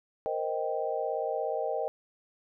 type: chord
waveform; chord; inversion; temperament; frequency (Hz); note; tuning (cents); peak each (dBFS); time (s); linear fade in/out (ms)
sine; C minor seventh; third; equal; 466.2 / 523.3 / 622.3 / 784; Bb4 / C5 / Eb5 / G5; 0 / 0 / 0 / 0; -34 / -35 / -33 / -35; 0.26-1.88; 0
effects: none